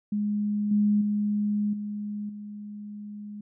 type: tone with level steps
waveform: sine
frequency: 207.7 Hz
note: G#3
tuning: in tune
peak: -24 / -19 / -23 / -30 / -36 dBFS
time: 0.12-3.41 s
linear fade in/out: 5 ms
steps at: 0.71 / 1.01 / 1.73 / 2.29 s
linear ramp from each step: 5 ms
effects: none